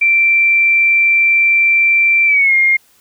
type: tone with pitch glide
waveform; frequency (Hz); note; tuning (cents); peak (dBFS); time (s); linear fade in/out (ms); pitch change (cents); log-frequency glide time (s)
sine; 2349 to 2129; D7 to C7; 0 to +30; -8; 0.01-2.77; 10; -170; 2.26-2.54
effects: white hiss -52 dBFS RMS until 3 s